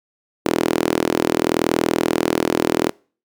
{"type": "tone with high-pass filter", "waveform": "sawtooth", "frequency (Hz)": 40.72, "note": "E1", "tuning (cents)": -20, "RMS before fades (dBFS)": -19, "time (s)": [0.45, 2.9], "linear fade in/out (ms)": 10, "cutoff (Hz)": 330, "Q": 2.5, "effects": ["noise-tail reverb RT60 0.4 s tail -25 dB re dry"]}